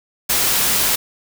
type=noise; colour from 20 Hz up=white; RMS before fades=-17 dBFS; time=0.29-0.96 s; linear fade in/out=10 ms; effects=none